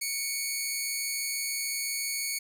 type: tone pair together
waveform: 10% pulse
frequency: 2217 / 2349 Hz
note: C#7 / D7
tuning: 0 / 0 cents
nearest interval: minor second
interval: 100 cents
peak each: -21 / -31 dBFS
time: 0.01-2.39 s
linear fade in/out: 10 ms
effects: none